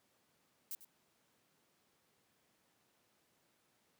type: noise with echo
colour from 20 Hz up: violet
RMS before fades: -43 dBFS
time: 0.71-0.75 s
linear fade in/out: 0 ms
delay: 97 ms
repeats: 1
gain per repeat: -14 dB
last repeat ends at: 0.847 s
effects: pink hiss -75 dBFS RMS until 3.99 s + high-pass 150 Hz 12 dB/octave